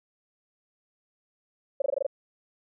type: tone bursts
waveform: sine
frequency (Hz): 554.4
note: C#5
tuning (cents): 0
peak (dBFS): -22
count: 7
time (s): 1.8-2.066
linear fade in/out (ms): 5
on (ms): 20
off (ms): 21
effects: none